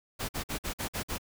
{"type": "noise bursts", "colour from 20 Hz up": "pink", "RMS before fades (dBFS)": -34, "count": 7, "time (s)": [0.19, 1.183], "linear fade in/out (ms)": 20, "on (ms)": 99, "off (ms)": 50, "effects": []}